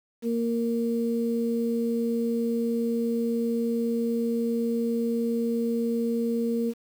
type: tone pair together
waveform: sine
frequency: 232.4 / 464.8 Hz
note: A#3 / A#4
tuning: -5 / -5 cents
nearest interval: octave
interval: 1200 cents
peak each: -25 / -28 dBFS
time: 0.22-6.74 s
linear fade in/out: 50 ms
effects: 8-bit